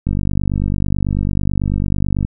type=click train; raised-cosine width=5 ms; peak=-6 dBFS; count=108; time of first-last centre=0.07-2.249 s; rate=49.1 Hz; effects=none